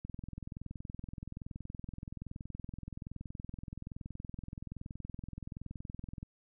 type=click train; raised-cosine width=5 ms; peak=-30 dBFS; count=132; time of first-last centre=0.05-6.229 s; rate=21.2 Hz; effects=none